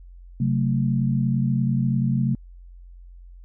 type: chord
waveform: sine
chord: F# diminished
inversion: second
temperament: just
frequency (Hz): 133.2 / 185 / 222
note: C3 / F#3 / A3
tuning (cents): +31 / 0 / +16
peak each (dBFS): -21 / -26 / -24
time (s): 0.4-2.35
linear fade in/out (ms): 5
effects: added 44 Hz sine -41 dBFS peak until 3.44 s